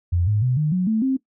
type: tone with pitch steps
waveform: sine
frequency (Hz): 87.31 / 105.04 / 126.36 / 152.02 / 182.88 / 220 / 264.7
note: F2 / G#2 / B2 / D#3 / F#3 / A3 / C4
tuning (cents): 0 / +20 / +40 / -40 / -20 / 0 / +20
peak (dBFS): -17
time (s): 0.12-1.17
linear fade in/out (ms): 10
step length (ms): 150
effects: noise-tail reverb RT60 0.1 s tail -18 dB re dry